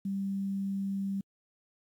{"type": "tone with quantisation", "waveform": "sine", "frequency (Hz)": 196, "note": "G3", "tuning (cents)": 0, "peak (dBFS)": -30, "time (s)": [0.05, 1.21], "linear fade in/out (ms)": 5, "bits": 10, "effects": ["AAC 64 kbps"]}